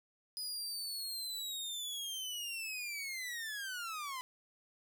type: linear sweep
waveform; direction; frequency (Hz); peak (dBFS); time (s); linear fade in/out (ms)
sawtooth; down; 4998 to 997; -36; 0.37-4.21; 0
effects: none